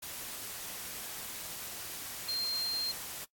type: tone in noise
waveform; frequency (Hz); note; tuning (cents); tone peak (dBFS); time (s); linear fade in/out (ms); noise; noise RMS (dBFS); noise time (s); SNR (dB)
sine; 4186; C8; 0; -31; 2.28-2.92; 10; white; -42; 0.02-3.25; +8
effects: noise-tail reverb RT60 0.1 s tail -19 dB re dry + AAC 64 kbps

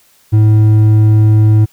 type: tone with hard clipping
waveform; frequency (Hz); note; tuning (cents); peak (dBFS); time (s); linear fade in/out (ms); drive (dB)
sine; 107.7; A2; -37; -6; 0.32-1.66; 20; 5
effects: white hiss -50 dBFS RMS until 1.72 s

